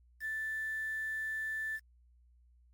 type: tone with quantisation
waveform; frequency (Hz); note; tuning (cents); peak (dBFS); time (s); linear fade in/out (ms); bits
sine; 1760; A6; 0; -34; 0.2-1.8; 50; 9
effects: added 60 Hz sine -61 dBFS peak until 2.73 s + MP3 96 kbps